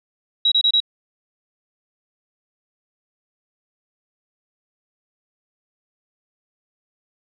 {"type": "tone bursts", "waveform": "sine", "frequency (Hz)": 3861, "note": "B7", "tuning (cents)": -40, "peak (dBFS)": -13, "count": 4, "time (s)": [0.45, 0.803], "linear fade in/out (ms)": 5, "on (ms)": 68, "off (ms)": 27, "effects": []}